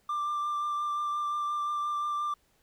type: tone with vibrato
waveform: triangle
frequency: 1184 Hz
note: D6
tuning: 14 cents sharp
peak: -26 dBFS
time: 0.09-2.34 s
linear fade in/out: 5 ms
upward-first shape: triangle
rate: 5.7 Hz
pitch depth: 17 cents each way
effects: tanh soft clip ceiling -22 dBFS + pink hiss -69 dBFS RMS until 2.62 s